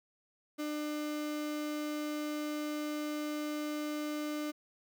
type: tone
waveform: 35% pulse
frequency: 300 Hz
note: D4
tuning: 37 cents sharp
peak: -33 dBFS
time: 0.58-4.52 s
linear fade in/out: 20 ms
effects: none